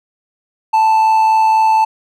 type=tone with amplitude modulation; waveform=triangle; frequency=880 Hz; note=A5; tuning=in tune; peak=-5 dBFS; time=0.73-1.85 s; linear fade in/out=10 ms; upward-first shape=sine; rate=104 Hz; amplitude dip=35%; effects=none